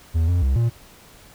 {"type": "tone with pitch steps", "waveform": "triangle", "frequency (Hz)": [81.6, 88, 66.5, 116.9], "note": ["E2", "F2", "C2", "A#2"], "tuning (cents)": [-17, 14, 29, 5], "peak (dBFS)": -14, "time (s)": [0.14, 0.7], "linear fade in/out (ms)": 20, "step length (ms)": 140, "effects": ["pink hiss -48 dBFS RMS until 1.34 s"]}